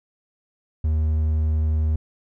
triangle tone, 77.78 Hz, D#2, in tune, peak -16 dBFS, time 0.84-1.96 s, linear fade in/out 5 ms, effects none

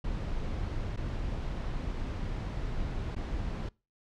brown noise with dropouts, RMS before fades -34 dBFS, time 0.04-3.69 s, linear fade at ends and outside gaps 5 ms, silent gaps 0.963-0.972 / 3.151-3.162 s, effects noise-tail reverb RT60 0.3 s tail -25 dB re dry + low-pass 5000 Hz 12 dB/octave

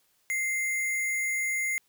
sine tone with sample-and-hold, 2093 Hz, C7, in tune, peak -26 dBFS, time 0.3-1.78 s, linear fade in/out 0 ms, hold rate 8820 Hz, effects white hiss -69 dBFS RMS until 1.88 s

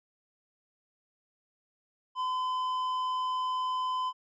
sine tone with tanh clipping, 1018 Hz, C6, 48 cents flat, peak -30 dBFS, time 2.15-4.13 s, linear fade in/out 50 ms, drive 8 dB, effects none

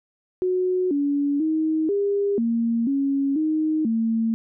sine tone with pitch steps, 367 / 285.2 / 315.2 / 402.7 / 231.2 / 276.4 / 311.6 / 225.8 Hz, F#4 / C#4 / D#4 / G4 / A#3 / C#4 / D#4 / A3, -14 / +49 / +23 / +47 / -14 / -5 / +3 / +45 cents, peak -19 dBFS, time 0.42-4.34 s, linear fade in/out 0 ms, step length 490 ms, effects none

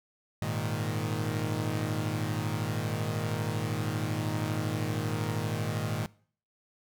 sawtooth chord, Ab suspended second, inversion none, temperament equal, 103.83 / 116.54 / 155.56 Hz, Ab2 / Bb2 / Eb3, 0 / 0 / 0 cents, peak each -30 dBFS, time 0.42-6.06 s, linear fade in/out 0 ms, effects noise-tail reverb RT60 0.5 s tail -22 dB re dry

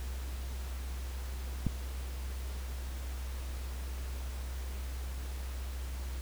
click, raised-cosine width 5 ms, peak -16 dBFS, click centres 1.667 s, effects added 64 Hz sine -36 dBFS peak until 6.21 s + pink hiss -49 dBFS RMS until 6.21 s

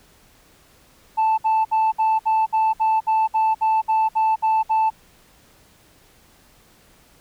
sine tone bursts, 880 Hz, A5, in tune, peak -13 dBFS, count 14, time 1.17-4.903 s, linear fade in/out 20 ms, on 210 ms, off 61 ms, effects tanh soft clip ceiling -14 dBFS + pink hiss -54 dBFS RMS until 7.2 s

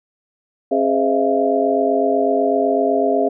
sine tone cluster, 270.4 / 414 / 513 / 632 / 680 Hz, C#4 / G#4 / C5 / D#5 / F5, -43 / -5 / -34 / +27 / -46 cents, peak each -21 / -19 / -24 / -21 / -19 dBFS, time 0.71-3.29 s, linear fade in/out 10 ms, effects none

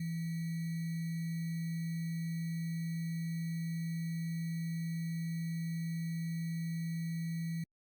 sine tone with sample-and-hold, 165.5 Hz, E3, 7 cents sharp, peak -34 dBFS, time 0-7.64 s, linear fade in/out 5 ms, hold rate 2100 Hz, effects Opus 48 kbps

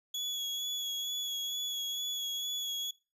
35% pulse tone with vibrato, 3370 Hz, G#7, 25 cents sharp, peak -32 dBFS, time 0.14-2.91 s, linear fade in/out 5 ms, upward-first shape sine, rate 2.2 Hz, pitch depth 21 cents each way, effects noise-tail reverb RT60 0.3 s tail -22 dB re dry + resampled to 32000 Hz

